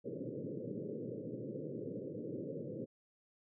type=band-pass noise; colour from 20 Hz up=white; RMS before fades=-43 dBFS; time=0.04-2.86 s; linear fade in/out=20 ms; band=110 to 540 Hz; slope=96 dB/octave; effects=none